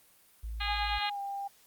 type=tone; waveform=sine; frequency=55.1 Hz; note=A1; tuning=3 cents sharp; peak=-35 dBFS; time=0.43-0.99 s; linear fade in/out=10 ms
type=harmonic tone; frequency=410 Hz; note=G#4; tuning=22 cents flat; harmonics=2 / 3 / 4 / 5 / 6 / 7 / 8 / 9 / 10; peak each=-40 / -40 / -40 / -40 / -40 / -40 / -40 / -40 / -40 dBFS; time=0.6-1.1 s; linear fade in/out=10 ms
type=tone with pitch glide; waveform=sine; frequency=829 to 796.6 Hz; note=G#5 to G5; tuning=-3 to +28 cents; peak=-34 dBFS; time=0.67-1.48 s; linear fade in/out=10 ms; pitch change=-69 cents; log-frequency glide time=1.07-1.2 s
effects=white hiss -62 dBFS RMS until 1.66 s + Opus 32 kbps